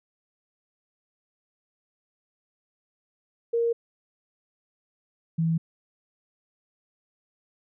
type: tone pair in turn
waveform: sine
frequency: 466.2 / 163.64 Hz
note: A#4 / E3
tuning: 0 / -12 cents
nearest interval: octave + tritone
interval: 1812 cents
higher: first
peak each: -21 dBFS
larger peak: neither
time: 3.53-3.73 / 5.38-5.58 s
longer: neither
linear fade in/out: 10 ms
effects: none

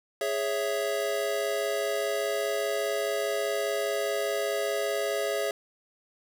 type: chord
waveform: square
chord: C# minor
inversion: second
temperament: equal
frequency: 415.3 / 554.4 / 659.3 Hz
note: G#4 / C#5 / E5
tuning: 0 / 0 / 0 cents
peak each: -32 dBFS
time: 0.21-5.51 s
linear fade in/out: 2 ms
effects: none

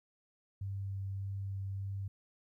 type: tone with vibrato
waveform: sine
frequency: 97.8 Hz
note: G2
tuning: 4 cents flat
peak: -36 dBFS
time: 0.61-2.08 s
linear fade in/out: 5 ms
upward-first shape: sine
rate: 1.7 Hz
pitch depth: 9 cents each way
effects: 13-bit

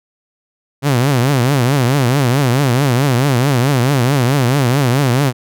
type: tone with vibrato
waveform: sawtooth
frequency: 131.3 Hz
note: C3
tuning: 6 cents sharp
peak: -7 dBFS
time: 0.82-5.33 s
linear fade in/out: 50 ms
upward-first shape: triangle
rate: 4.6 Hz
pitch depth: 220 cents each way
effects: none

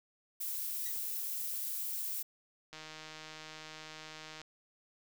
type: noise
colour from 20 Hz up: violet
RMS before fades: -38 dBFS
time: 0.4-2.23 s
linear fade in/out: 10 ms
type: tone with exponential decay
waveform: 5% pulse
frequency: 1932 Hz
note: B6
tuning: 39 cents flat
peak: -29 dBFS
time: 0.86-0.98 s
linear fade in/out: 2 ms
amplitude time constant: 24 ms
type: click train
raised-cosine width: 0.2 ms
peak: -30 dBFS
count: 264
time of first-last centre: 2.73-4.416 s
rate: 156 Hz
effects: none

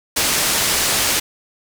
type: low-pass noise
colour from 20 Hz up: white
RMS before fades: -18 dBFS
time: 0.16-1.2 s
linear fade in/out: 10 ms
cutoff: 9500 Hz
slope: 12 dB/octave
effects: none

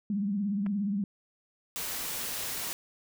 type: tone with vibrato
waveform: sine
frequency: 201.5 Hz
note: G3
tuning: 48 cents sharp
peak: -27 dBFS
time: 0.1-1.04 s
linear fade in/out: 2 ms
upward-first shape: triangle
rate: 17 Hz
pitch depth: 110 cents each way
type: clicks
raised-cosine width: 0.5 ms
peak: -30 dBFS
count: 2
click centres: 0.663 / 0.666 s
type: noise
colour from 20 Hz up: white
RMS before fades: -35 dBFS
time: 1.76-2.73 s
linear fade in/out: 0 ms
effects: none

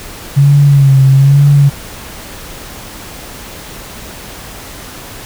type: tone with vibrato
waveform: sine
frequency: 138.59 Hz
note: C#3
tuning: in tune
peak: -3 dBFS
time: 0.36-1.7 s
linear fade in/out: 20 ms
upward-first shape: sine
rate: 1.1 Hz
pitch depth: 58 cents each way
effects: pink hiss -29 dBFS RMS until 5.25 s

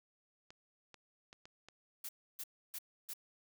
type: clicks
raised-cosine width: 0.2 ms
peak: -36 dBFS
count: 5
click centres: 0.505 / 0.943 / 1.329 / 1.455 / 1.686 s
type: noise bursts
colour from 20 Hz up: blue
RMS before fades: -44 dBFS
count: 4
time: 2.04-3.136 s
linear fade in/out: 5 ms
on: 49 ms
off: 300 ms
effects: none

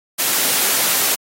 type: noise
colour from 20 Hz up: white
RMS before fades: -17 dBFS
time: 0.18-1.16 s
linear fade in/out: 20 ms
effects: high-pass 200 Hz 12 dB/octave + AAC 48 kbps

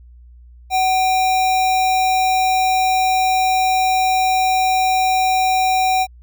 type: tone with sample-and-hold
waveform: sine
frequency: 750 Hz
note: F#5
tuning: 23 cents sharp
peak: -13 dBFS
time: 0.7-6.07 s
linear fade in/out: 50 ms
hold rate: 3150 Hz
effects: added 60 Hz sine -40 dBFS peak until 6.22 s

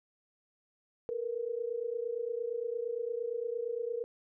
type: tone pair together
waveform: sine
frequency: 454.3 / 483 Hz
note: A#4 / B4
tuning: -45 / -39 cents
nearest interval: minor second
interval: 106 cents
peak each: -36 / -35 dBFS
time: 1.09-4.04 s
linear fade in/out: 0 ms
effects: none

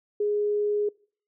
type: tone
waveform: sine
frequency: 415.3 Hz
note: G#4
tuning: in tune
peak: -22 dBFS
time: 0.2-0.89 s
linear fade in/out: 5 ms
effects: noise-tail reverb RT60 0.5 s tail -25 dB re dry

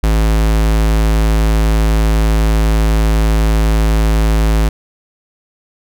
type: tone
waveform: square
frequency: 54 Hz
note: A1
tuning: 32 cents flat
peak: -10 dBFS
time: 0.03-4.69 s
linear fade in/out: 5 ms
effects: none

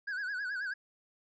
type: tone with vibrato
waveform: triangle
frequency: 1568 Hz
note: G6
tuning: in tune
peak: -32 dBFS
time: 0.07-0.74 s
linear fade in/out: 10 ms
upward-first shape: sine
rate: 9.3 Hz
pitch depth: 120 cents each way
effects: resampled to 16000 Hz

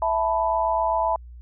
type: chord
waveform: sine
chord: E suspended fourth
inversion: none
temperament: equal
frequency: 659.3 / 880 / 987.8 Hz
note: E5 / A5 / B5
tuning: 0 / 0 / 0 cents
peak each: -24 dBFS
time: 0.02-1.16 s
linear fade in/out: 2 ms
effects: added 60 Hz sine -39 dBFS peak until 1.41 s

